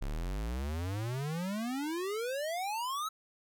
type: exponential sweep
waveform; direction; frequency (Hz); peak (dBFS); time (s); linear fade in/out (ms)
square; up; 33 to 1318.5; -34; 0.01-3.09; 10
effects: none